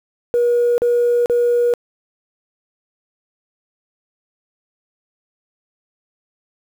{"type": "tone bursts", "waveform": "sine", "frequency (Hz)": 480, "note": "B4", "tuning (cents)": -49, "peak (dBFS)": -11, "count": 3, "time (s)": [0.34, 1.738], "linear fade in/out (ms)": 0, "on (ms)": 440, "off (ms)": 39, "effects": ["tanh soft clip ceiling -9 dBFS", "7-bit"]}